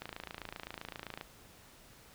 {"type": "click train", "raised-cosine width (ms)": 0.3, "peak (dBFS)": -25, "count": 34, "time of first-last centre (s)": [0.02, 1.211], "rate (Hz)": 27.7, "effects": ["pink hiss -58 dBFS RMS until 2.14 s"]}